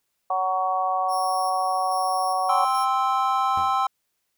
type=harmonic tone; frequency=186.7 Hz; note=F#3; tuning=16 cents sharp; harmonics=3 / 4 / 5 / 6; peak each=-32 / -23 / -32 / -26 dBFS; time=0.3-2.65 s; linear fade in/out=5 ms
type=tone with tremolo; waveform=20% pulse; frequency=5470 Hz; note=F8; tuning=37 cents flat; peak=-29 dBFS; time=1.08-2.87 s; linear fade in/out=50 ms; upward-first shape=square; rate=1.2 Hz; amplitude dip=40%
type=chord; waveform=triangle; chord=C major; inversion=second; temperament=just; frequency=784.9 / 1046.5 / 1308.1 Hz; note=G5 / C6 / E6; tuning=+2 / 0 / -14 cents; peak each=-22 / -22 / -23 dBFS; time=2.49-3.87 s; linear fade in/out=5 ms
type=tone with exponential decay; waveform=sawtooth; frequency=86.8 Hz; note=F2; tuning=10 cents flat; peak=-30 dBFS; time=3.57-3.83 s; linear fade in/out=0 ms; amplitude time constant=55 ms
effects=white hiss -75 dBFS RMS until 4.37 s